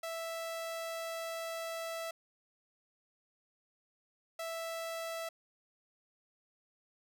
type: tone bursts at uneven times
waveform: sawtooth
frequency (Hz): 659.3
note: E5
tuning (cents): 0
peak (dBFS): -34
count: 2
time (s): 0.03-2.11 / 4.39-5.29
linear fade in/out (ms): 5
effects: none